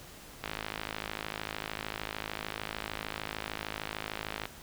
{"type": "click train", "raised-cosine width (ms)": 0.3, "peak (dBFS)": -18, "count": 215, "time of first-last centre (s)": [0.44, 4.455], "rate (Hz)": 53.3, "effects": ["pink hiss -50 dBFS RMS until 4.62 s"]}